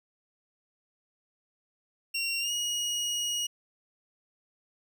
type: tone with pitch glide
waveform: 25% pulse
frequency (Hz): 2750 to 2892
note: F7 to F#7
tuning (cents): -27 to -40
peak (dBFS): -25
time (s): 2.14-3.47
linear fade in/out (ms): 10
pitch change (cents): +87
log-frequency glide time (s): 2.4-2.52
effects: none